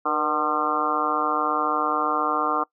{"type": "harmonic tone with a mistuned harmonic", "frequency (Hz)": 151.2, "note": "D#3", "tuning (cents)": -49, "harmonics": [2, 3, 4, 5, 6, 7, 8, 9], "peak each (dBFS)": [-31, -31, -34, -29, -32, -27, -25, -30], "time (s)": [0.05, 2.64], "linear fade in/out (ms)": 10, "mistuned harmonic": 3, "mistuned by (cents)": 72, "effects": ["noise-tail reverb RT60 0.1 s tail -23 dB re dry"]}